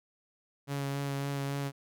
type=tone with vibrato; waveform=sawtooth; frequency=139.8 Hz; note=C#3; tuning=15 cents sharp; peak=-28 dBFS; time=0.67-1.72 s; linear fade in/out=50 ms; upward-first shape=sine; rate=3.6 Hz; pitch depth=15 cents each way; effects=none